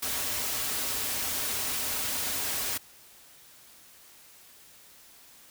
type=noise with comb filter; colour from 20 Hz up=white; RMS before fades=-31 dBFS; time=0.02-2.78 s; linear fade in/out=10 ms; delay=5.8 ms; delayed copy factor=-0.5; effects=white hiss -54 dBFS RMS until 5.5 s